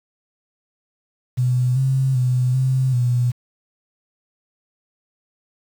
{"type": "tone with pitch steps", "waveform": "sine", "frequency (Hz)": [125.3, 133, 125.9, 130.7, 122.6], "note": ["B2", "C3", "B2", "C3", "B2"], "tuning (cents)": [25, 29, 34, -1, -12], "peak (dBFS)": -15, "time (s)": [1.37, 3.32], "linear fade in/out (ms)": 20, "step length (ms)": 390, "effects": ["7-bit"]}